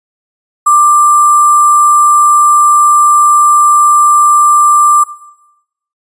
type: tone with sample-and-hold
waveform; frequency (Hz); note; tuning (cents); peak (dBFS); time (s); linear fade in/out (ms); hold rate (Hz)
sine; 1183; D6; +12; -3; 0.66-5.04; 10; 8820
effects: noise-tail reverb RT60 0.9 s tail -17 dB re dry + resampled to 22050 Hz